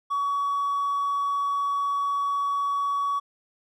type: tone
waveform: triangle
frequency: 1129 Hz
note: C#6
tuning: 31 cents sharp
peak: -20 dBFS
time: 0.1-3.2 s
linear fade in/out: 20 ms
effects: tanh soft clip ceiling -19 dBFS